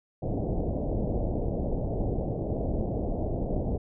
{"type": "low-pass noise", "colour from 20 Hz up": "pink", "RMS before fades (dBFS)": -29, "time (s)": [0.22, 3.78], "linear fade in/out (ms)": 10, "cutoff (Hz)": 700, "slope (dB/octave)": 48, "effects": []}